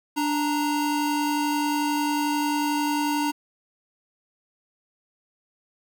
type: tone pair together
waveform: square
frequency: 293.7 / 932.3 Hz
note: D4 / A#5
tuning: 0 / 0 cents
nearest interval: octave + minor sixth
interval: 2000 cents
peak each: -25 / -27 dBFS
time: 0.16-3.32 s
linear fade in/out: 20 ms
effects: 10-bit